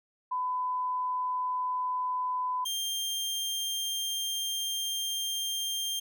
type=tone pair in turn; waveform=sine / sawtooth; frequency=1004 / 3188 Hz; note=B5 / G7; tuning=+28 / +28 cents; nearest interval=octave + minor sixth; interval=2000 cents; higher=second; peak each=-28 / -27 dBFS; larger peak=second; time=0.31-2.65 / 2.65-6 s; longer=second; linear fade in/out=10 ms; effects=none